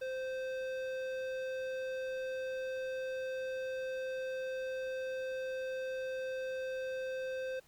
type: tone with tanh clipping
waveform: sine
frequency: 520 Hz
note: C5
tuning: 11 cents flat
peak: -38 dBFS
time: 0.01-7.6 s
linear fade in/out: 10 ms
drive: 15 dB
effects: pink hiss -65 dBFS RMS until 7.67 s